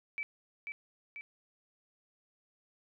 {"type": "tone with echo", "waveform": "sine", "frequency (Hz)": 2310, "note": "D7", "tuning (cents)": -29, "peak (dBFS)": -34, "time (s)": [0.18, 0.23], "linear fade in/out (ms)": 0, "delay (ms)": 490, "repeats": 2, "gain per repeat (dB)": -4, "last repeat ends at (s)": 1.21, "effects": []}